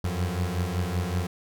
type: beating tone pair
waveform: 30% pulse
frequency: 86.6 / 91.9 Hz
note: F2 / F#2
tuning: -14 / -11 cents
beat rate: 5.3 Hz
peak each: -26 dBFS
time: 0.04-1.27 s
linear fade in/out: 5 ms
effects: none